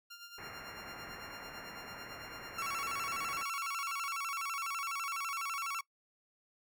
15% pulse tone with tremolo, 1396.9 Hz, F6, in tune, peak -40 dBFS, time 0.1-4.13 s, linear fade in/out 10 ms, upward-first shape sine, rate 9 Hz, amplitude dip 60%
white low-pass noise, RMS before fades -49 dBFS, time 0.38-3.43 s, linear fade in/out 2 ms, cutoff 2200 Hz, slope 48 dB/octave
30% pulse tone with vibrato, 1228 Hz, D#6, 23 cents flat, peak -33 dBFS, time 2.58-5.81 s, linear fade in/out 5 ms, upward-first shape square, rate 12 Hz, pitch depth 160 cents each way
effects noise-tail reverb RT60 0.1 s tail -22 dB re dry

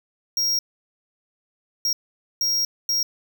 square tone bursts at uneven times, 5600 Hz, F8, 4 cents sharp, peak -20 dBFS, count 4, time 0.37-0.59 / 1.85-1.93 / 2.41-2.65 / 2.89-3.03 s, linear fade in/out 2 ms, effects none

